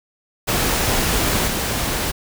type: noise with level steps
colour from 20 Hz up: pink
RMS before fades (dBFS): -19 / -22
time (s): 0.47-2.12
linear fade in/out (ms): 20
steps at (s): 1.47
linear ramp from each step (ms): 10
effects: none